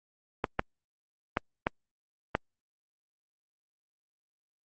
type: clicks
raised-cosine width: 0.5 ms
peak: -10 dBFS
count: 5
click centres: 0.442 / 0.594 / 1.371 / 1.669 / 2.351 s
effects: Opus 24 kbps